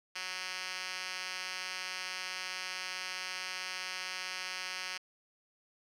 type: tone with band-pass filter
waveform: 5% pulse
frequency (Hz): 184.6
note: F#3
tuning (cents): -4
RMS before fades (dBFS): -40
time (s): 0.15-4.98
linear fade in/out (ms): 10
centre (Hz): 3700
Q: 2.4
effects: none